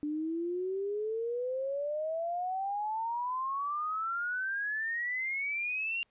sine exponential sweep, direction up, 293.7 to 2794 Hz, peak -31 dBFS, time 0.03-6.03 s, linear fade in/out 0 ms, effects pink hiss -74 dBFS RMS until 6.1 s + resampled to 8000 Hz

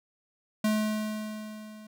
square tone with level ramp, 214.6 Hz, A3, 43 cents flat, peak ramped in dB -23 to -46 dBFS, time 0.64-1.87 s, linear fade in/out 5 ms, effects none

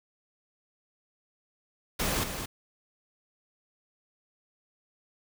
pink noise with echo, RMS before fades -29 dBFS, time 1.99-2.24 s, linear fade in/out 10 ms, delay 220 ms, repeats 1, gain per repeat -7 dB, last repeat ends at 2.46 s, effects none

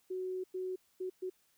sine tone bursts at uneven times, 370.9 Hz, F#4, 4 cents sharp, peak -35 dBFS, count 4, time 0.1-0.44 / 0.54-0.76 / 1-1.1 / 1.22-1.3 s, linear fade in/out 10 ms, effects white hiss -72 dBFS RMS until 1.57 s

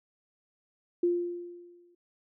sine tone with exponential decay, 349.2 Hz, F4, in tune, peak -21 dBFS, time 1.03-1.95 s, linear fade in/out 5 ms, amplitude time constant 200 ms, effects none

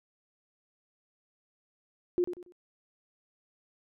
sine tone with echo, 355 Hz, F4, 28 cents sharp, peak -23 dBFS, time 2.18-2.24 s, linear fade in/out 0 ms, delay 94 ms, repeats 3, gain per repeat -10 dB, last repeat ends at 2.522 s, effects none

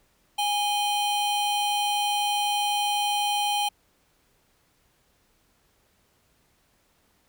square tone pair together, 824 / 3120 Hz, G#5 / G7, -14 / -9 cents, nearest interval octave + major seventh, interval 2305 cents, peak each -25 / -29 dBFS, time 0.38-3.69 s, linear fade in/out 10 ms, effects pink hiss -66 dBFS RMS until 7.28 s

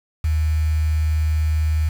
sine tone with quantisation, 77.78 Hz, D#2, in tune, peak -16 dBFS, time 0.24-1.89 s, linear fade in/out 5 ms, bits 6, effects none

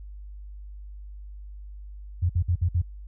sine tone bursts, 87.31 Hz, F2, in tune, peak -19 dBFS, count 5, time 2.22-2.82 s, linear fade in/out 10 ms, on 76 ms, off 55 ms, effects added 50 Hz sine -38 dBFS peak until 3.07 s

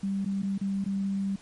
sine tone with dropouts, 196 Hz, G3, in tune, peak -26 dBFS, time 0.03-1.36 s, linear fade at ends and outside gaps 5 ms, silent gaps 0.248-0.259 / 0.421-0.43 / 0.58-0.612 / 0.843-0.86 s, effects pink hiss -54 dBFS RMS until 1.41 s + MP3 48 kbps

